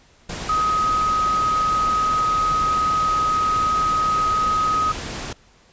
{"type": "tone in noise", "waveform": "sine", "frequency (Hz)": 1260, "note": "D#6", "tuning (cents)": 21, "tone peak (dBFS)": -17, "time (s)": [0.49, 4.92], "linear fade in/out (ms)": 5, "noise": "pink", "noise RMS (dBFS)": -30, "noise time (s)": [0.29, 5.33], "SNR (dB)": 10, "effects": ["pink hiss -54 dBFS RMS until 5.72 s", "resampled to 16000 Hz"]}